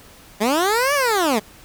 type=linear two-way sweep; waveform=15% pulse; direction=up then down; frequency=196 to 590 to 196 Hz; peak=-10 dBFS; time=0.4-1.4 s; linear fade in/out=20 ms; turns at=0.94 s; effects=pink hiss -46 dBFS RMS until 1.64 s